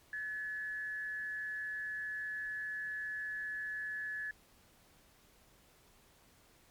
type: tone with frequency modulation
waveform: sine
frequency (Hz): 1713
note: A6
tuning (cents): -47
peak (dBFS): -37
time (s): 0.13-4.31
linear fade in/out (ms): 2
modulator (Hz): 169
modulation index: 0.32
effects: pink hiss -65 dBFS RMS until 6.7 s + MP3 96 kbps